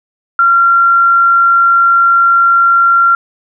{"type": "tone", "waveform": "sine", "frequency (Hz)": 1375, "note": "F6", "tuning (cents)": -27, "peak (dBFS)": -5, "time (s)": [0.39, 3.15], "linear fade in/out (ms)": 2, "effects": []}